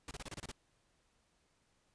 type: noise bursts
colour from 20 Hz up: pink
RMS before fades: -45 dBFS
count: 8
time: 0.08-0.516 s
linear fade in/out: 2 ms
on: 30 ms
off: 28 ms
effects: pink hiss -75 dBFS RMS until 1.94 s + resampled to 22050 Hz